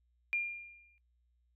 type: tone with exponential decay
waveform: sine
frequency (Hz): 2400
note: D7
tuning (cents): +37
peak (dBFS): -28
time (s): 0.33-0.98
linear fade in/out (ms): 0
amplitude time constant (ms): 140
effects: noise-tail reverb RT60 0.1 s tail -19 dB re dry + added 60 Hz sine -70 dBFS peak until 1.55 s